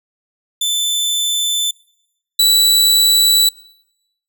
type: tone pair in turn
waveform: sawtooth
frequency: 3527 / 3946 Hz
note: A7 / B7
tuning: +3 / -2 cents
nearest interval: major second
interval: 195 cents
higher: second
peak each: -12 / -6 dBFS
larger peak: second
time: 0.61-1.71 / 2.39-3.49 s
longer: neither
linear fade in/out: 5 ms
effects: noise-tail reverb RT60 0.9 s tail -25 dB re dry